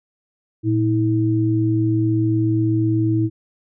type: tone pair together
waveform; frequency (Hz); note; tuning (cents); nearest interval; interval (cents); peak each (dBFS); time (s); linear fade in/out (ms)
sine; 114.5 / 322.1; A#2 / E4; -31 / -40; octave + tritone; 1791; -18; 0.63-3.3; 50
effects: none